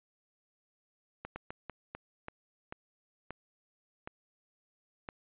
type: slowing click train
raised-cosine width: 0.5 ms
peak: -25 dBFS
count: 10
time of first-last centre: 1.25-5.088 s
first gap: 110 ms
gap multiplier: 1.32
effects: resampled to 8000 Hz